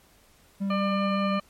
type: tone with vibrato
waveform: triangle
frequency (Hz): 196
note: G3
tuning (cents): 0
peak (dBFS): -23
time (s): 0.6-1.4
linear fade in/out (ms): 20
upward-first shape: triangle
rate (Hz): 5.3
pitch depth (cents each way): 14
type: harmonic tone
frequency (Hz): 598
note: D5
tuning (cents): +31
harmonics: 1 / 2 / 3 / 4 / 5 / 7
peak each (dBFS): -30 / -29 / -42 / -37 / -41 / -44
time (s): 0.7-1.4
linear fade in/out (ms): 5
effects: pink hiss -59 dBFS RMS until 1.49 s + MP3 64 kbps